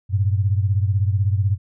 sine beating tone pair, 96.3 / 112.3 Hz, G2 / A2, -30 / +36 cents, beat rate 16 Hz, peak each -17 / -22 dBFS, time 0.09-1.58 s, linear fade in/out 50 ms, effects none

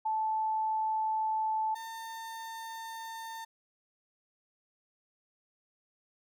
sine / 35% pulse tone pair in turn, 874 / 903.3 Hz, A5 / A5, -12 / +45 cents, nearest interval minor second, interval 57 cents, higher second, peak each -28 / -38 dBFS, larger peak first, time 0.05-1.75 / 1.75-3.45 s, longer neither, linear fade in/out 10 ms, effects none

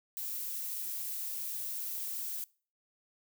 violet noise, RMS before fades -38 dBFS, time 0.17-2.44 s, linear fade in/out 0 ms, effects noise-tail reverb RT60 0.4 s tail -23 dB re dry

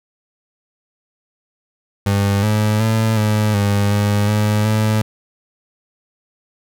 30% pulse tone with pitch steps, 100.2 / 106.7 / 111.1 / 106.7 / 101.6 / 103 / 105.8 / 108.2 Hz, G2 / G#2 / A2 / G#2 / G#2 / G#2 / G#2 / A2, +38 / +47 / +17 / +47 / -38 / -14 / +33 / -29 cents, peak -11 dBFS, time 2.06-5.02 s, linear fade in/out 5 ms, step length 370 ms, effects none

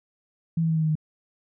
sine tone with pitch steps, 164.81 / 162.73 / 160.67 / 158.65 / 156.64 / 154.66 Hz, E3 / E3 / E3 / D#3 / D#3 / D#3, 0 / -22 / -44 / +34 / +12 / -10 cents, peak -20 dBFS, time 0.57-0.954 s, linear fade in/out 5 ms, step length 64 ms, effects none

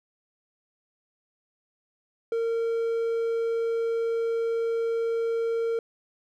triangle tone, 459 Hz, A#4, 27 cents flat, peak -22 dBFS, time 2.32-5.79 s, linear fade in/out 2 ms, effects none

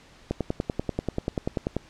click train, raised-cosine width 2 ms, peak -12 dBFS, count 16, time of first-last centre 0.31-1.766 s, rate 10.3 Hz, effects pink hiss -53 dBFS RMS until 1.89 s + low-pass 6000 Hz 12 dB/octave

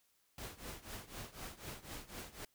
pink noise with tremolo, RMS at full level -45 dBFS, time 0.38-2.45 s, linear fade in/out 2 ms, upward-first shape triangle, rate 4 Hz, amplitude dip 90%, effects white hiss -75 dBFS RMS until 2.54 s

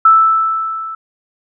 sine tone with level ramp, 1318.5 Hz, E6, in tune, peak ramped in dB -3 to -23 dBFS, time 0.05-0.95 s, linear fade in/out 5 ms, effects none

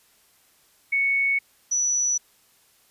sine tone pair in turn, 2217 / 5919 Hz, C#7 / F#8, 0 / 0 cents, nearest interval octave + perfect fourth, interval 1700 cents, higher second, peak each -19 / -20 dBFS, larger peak first, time 0.92-1.39 / 1.71-2.18 s, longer neither, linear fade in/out 10 ms, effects white hiss -60 dBFS RMS until 2.9 s + resampled to 32000 Hz

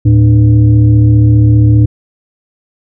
sine tone with frequency modulation, 112 Hz, A2, 31 cents sharp, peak -3 dBFS, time 0.05-1.86 s, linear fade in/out 10 ms, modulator 189 Hz, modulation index 0.63, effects none

